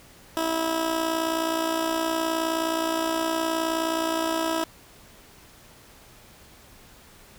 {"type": "tone with amplitude modulation", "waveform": "15% pulse", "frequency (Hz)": 325.3, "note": "E4", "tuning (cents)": -23, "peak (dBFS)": -15, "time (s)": [0.37, 4.64], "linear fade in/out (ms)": 0, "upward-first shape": "sine", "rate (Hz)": 59.2, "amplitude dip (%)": 55, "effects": ["pink hiss -51 dBFS RMS until 7.38 s"]}